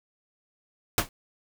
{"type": "noise with exponential decay", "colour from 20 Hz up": "pink", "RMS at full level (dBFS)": -17, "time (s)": [0.98, 1.09], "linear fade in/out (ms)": 1, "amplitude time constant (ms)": 23, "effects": []}